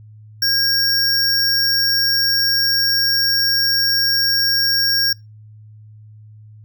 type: tone pair together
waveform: square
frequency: 1622 / 5526 Hz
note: G#6 / F8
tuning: -41 / -19 cents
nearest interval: octave + major sixth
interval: 2122 cents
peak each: -24 / -15 dBFS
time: 0.42-5.13 s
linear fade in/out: 5 ms
effects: noise-tail reverb RT60 0.2 s tail -23 dB re dry + added 107 Hz sine -39 dBFS peak until 6.64 s